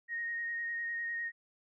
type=tone with vibrato; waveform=sine; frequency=1864.7 Hz; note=A#6; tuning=in tune; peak=-34 dBFS; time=0.08-1.32 s; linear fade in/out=50 ms; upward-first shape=sine; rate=9.9 Hz; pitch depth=15 cents each way; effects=none